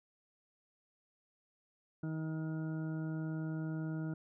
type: harmonic tone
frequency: 158.3 Hz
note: D#3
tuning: 30 cents sharp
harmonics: 1 / 2 / 3 / 4 / 5 / 6 / 8 / 9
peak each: -37 / -41 / -56 / -53 / -61 / -63 / -64 / -54 dBFS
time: 2.03-4.14 s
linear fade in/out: 5 ms
effects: none